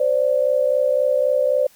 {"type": "tone pair together", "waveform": "sine", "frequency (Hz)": [519, 582.8], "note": ["C5", "D5"], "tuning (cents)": [-14, -13], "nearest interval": "major second", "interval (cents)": 201, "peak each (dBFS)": -18, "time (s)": [0, 1.67], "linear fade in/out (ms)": 5, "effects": ["white hiss -53 dBFS RMS until 1.75 s"]}